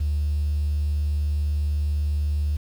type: tone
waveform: triangle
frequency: 74 Hz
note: D2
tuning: 14 cents sharp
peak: -17 dBFS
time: 0-2.57 s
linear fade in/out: 10 ms
effects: tanh soft clip ceiling -18 dBFS + 8-bit